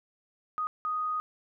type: tone bursts at uneven times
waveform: sine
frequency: 1244.5 Hz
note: D#6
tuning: in tune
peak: -28 dBFS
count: 2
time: 0.58-0.67 / 0.85-1.2 s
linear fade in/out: 0 ms
effects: none